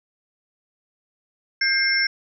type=tone cluster; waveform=sine; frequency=1594 / 2122 / 5390 Hz; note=G6 / C7 / E8; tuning=+28 / +24 / +38 cents; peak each=-22 dBFS; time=1.61-2.07 s; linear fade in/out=5 ms; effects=none